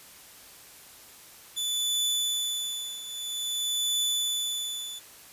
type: tone with tremolo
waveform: sawtooth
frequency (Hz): 3483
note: A7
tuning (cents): -18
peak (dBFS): -21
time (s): 1.56-5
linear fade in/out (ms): 20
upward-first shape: triangle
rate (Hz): 0.51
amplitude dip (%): 80
effects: white hiss -50 dBFS RMS until 5.32 s + resampled to 32000 Hz